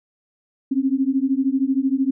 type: beating tone pair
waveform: sine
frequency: 261.6 / 274.6 Hz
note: C4 / C#4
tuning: 0 / -16 cents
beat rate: 13 Hz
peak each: -20 dBFS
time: 0.71-2.11 s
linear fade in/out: 10 ms
effects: none